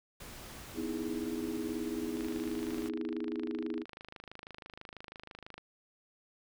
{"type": "noise", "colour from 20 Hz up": "pink", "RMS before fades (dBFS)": -48, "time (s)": [0.2, 2.89], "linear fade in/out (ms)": 5}
{"type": "chord", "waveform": "sine", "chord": "E major seventh", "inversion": "second", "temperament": "equal", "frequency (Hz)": [246.9, 311.1, 329.6, 415.3], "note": ["B3", "D#4", "E4", "G#4"], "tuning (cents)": [0, 0, 0, 0], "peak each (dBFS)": [-39, -39, -39, -41], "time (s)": [0.74, 3.85], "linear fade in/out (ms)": 50}
{"type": "click train", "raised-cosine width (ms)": 0.3, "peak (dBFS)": -30, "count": 90, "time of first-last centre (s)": [2.17, 5.58], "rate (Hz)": 26.1}
{"effects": []}